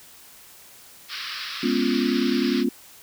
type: band-pass noise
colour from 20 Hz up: white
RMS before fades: -33 dBFS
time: 1.08-2.65 s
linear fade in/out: 50 ms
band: 1100 to 5400 Hz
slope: 96 dB/octave
type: chord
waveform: sine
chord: C# dominant seventh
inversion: second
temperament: equal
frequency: 207.7 / 246.9 / 277.2 / 349.2 Hz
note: G#3 / B3 / C#4 / E#4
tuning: 0 / 0 / 0 / 0 cents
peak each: -28 / -23 / -25 / -26 dBFS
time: 1.63-2.69 s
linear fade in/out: 5 ms
effects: white hiss -48 dBFS RMS until 3.02 s